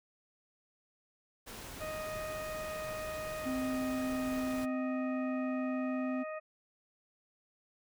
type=noise; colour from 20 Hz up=pink; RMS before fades=-46 dBFS; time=1.46-4.66 s; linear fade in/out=20 ms
type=harmonic tone; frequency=622.3 Hz; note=D#5; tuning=in tune; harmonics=1 / 2 / 3 / 4; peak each=-39 / -45 / -49 / -51 dBFS; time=1.8-6.4 s; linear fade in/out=20 ms
type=tone with pitch glide; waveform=triangle; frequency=260 to 258.1 Hz; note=C4 to C4; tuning=-11 to -23 cents; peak=-31 dBFS; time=3.45-6.24 s; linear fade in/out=20 ms; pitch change=-12 cents; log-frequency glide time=3.87-5.58 s
effects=none